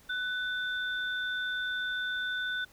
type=tone pair together; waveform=sine; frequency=1494 / 3553 Hz; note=F#6 / A7; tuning=+16 / +16 cents; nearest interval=octave + minor third; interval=1500 cents; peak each=-31 / -38 dBFS; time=0.09-2.65 s; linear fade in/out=10 ms; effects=pink hiss -59 dBFS RMS until 2.72 s